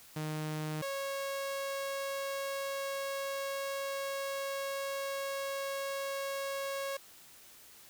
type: tone pair in turn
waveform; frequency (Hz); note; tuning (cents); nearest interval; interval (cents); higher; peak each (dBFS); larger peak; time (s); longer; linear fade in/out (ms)
sawtooth; 154.3 / 549.9; D#3 / C#5; -14 / -14; octave + minor seventh; 2200; second; -31 / -31; neither; 0.16-0.82 / 0.82-6.97; second; 5
effects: white hiss -56 dBFS RMS until 7.89 s